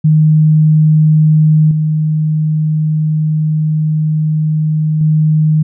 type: tone with level steps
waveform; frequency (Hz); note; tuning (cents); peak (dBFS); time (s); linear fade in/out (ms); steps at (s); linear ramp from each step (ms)
sine; 154.9; D#3; -7; -5 / -10 / -7; 0.04-5.63; 10; 1.71 / 5.01; 2
effects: none